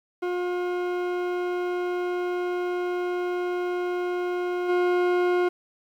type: tone with level steps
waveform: 40% pulse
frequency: 357 Hz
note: F4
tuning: 38 cents sharp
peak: -24 / -19 dBFS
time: 0.22-5.49 s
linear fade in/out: 10 ms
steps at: 4.68 s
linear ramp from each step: 20 ms
effects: low-pass 2000 Hz 12 dB/octave + 9-bit